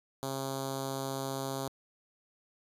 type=tone with notch filter; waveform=5% pulse; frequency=135 Hz; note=C#3; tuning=45 cents flat; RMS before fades=-36 dBFS; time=0.23-1.68 s; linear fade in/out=0 ms; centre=1900 Hz; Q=0.62; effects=resampled to 32000 Hz